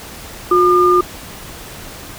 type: tone pair together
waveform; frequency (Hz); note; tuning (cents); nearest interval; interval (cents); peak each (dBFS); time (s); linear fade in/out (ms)
sine; 359.1 / 1207.9; F4 / D6; +48 / +48; octave + major sixth; 2100; -11; 0.51-1.01; 5
effects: pink hiss -33 dBFS RMS until 2.18 s